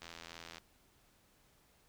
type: click train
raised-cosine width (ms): 0.2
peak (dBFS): -30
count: 48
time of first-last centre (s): 0.02-0.582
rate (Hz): 83.6
effects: pink hiss -69 dBFS RMS until 1.88 s